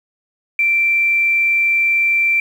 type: tone with quantisation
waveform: sine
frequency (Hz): 2349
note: D7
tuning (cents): 0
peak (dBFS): -12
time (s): 0.59-2.4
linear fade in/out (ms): 2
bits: 7
effects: none